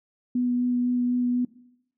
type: tone with vibrato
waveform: sine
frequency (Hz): 246.1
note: B3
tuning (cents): -6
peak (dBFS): -21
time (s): 0.35-1.45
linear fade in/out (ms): 5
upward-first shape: sine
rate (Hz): 4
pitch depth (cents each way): 9
effects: noise-tail reverb RT60 0.8 s tail -19 dB re dry